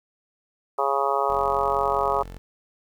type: harmonic tone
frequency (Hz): 138.59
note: C#3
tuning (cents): 0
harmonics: 3 / 4 / 5 / 6 / 7 / 8 / 9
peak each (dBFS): -28 / -28 / -28 / -28 / -28 / -28 / -28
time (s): 0.78-2.23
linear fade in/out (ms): 10
type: tone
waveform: sawtooth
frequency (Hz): 45.06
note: F#1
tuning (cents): -45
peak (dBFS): -33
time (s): 1.29-2.38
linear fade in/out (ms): 0
effects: 9-bit